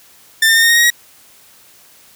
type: tone with pitch steps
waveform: sawtooth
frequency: 1787 / 1805.7 / 1824.5 / 1843.6 / 1862.9 / 1882.4 / 1902 Hz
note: A6 / A6 / A#6 / A#6 / A#6 / A#6 / A#6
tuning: +26 / +44 / -38 / -20 / -2 / +16 / +34 cents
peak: -5 dBFS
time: 0.42-0.903 s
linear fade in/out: 5 ms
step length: 69 ms
effects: white hiss -46 dBFS RMS until 2.15 s + high-pass 60 Hz 12 dB/octave